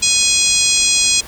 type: harmonic tone with a mistuned harmonic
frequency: 830.6 Hz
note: G#5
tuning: in tune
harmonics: 3 / 4 / 5 / 6 / 7 / 8 / 9 / 10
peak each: -20 / -20 / -20 / -20 / -20 / -20 / -20 / -20 dBFS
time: 0.02-1.21 s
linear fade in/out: 10 ms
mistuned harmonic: 10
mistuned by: +27 cents
effects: pink hiss -35 dBFS RMS until 1.27 s